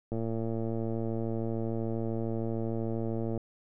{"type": "click train", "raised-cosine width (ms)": 2, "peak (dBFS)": -21, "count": 369, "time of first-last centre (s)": [0.12, 3.377], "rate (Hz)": 113, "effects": []}